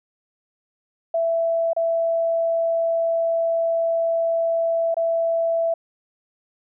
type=tone with dropouts; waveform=sine; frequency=664 Hz; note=E5; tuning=12 cents sharp; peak=-18 dBFS; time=1.14-5.74 s; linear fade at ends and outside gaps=5 ms; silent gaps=1.733-1.764 / 4.944-4.967 s; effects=none